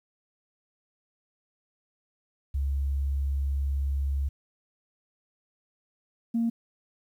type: tone pair in turn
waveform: sine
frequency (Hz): 69.3 / 231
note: C#2 / A#3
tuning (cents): 0 / -16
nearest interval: octave + major sixth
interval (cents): 2084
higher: second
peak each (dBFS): -24 / -22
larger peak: second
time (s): 2.54-4.29 / 6.34-6.5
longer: first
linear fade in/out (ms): 10
effects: tanh soft clip ceiling -19 dBFS + 10-bit